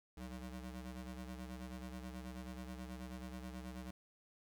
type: ring-modulated tone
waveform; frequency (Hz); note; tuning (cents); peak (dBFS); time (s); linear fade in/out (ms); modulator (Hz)
30% pulse; 126.5; B2; +42; -40; 0.17-3.91; 5; 58.6
effects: none